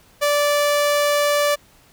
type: tone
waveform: sawtooth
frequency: 583 Hz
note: D5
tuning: 13 cents flat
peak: -12 dBFS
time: 0.21-1.56 s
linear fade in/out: 20 ms
effects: pink hiss -53 dBFS RMS until 1.92 s